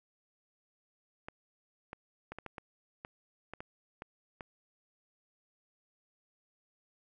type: clicks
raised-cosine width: 0.5 ms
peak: -27 dBFS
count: 11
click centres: 1.285 / 1.931 / 2.32 / 2.386 / 2.463 / 2.582 / 3.049 / 3.536 / 3.605 / 4.021 / 4.408 s
effects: none